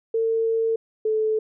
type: tone pair in turn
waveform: sine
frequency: 451.5 / 435.3 Hz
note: A4 / A4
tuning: +45 / -19 cents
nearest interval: minor second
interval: 64 cents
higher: first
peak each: -19 dBFS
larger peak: neither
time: 0.14-0.76 / 1.05-1.39 s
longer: first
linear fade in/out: 5 ms
effects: none